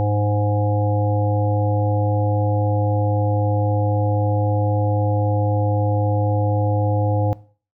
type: harmonic tone with a mistuned harmonic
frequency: 103.83 Hz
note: G#2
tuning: in tune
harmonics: 1 / 3 / 5 / 7 / 8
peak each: -18 / -28 / -25 / -28 / -29 dBFS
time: 0-7.33 s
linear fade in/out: 0 ms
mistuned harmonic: 3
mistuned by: -15 cents
effects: noise-tail reverb RT60 0.4 s tail -18 dB re dry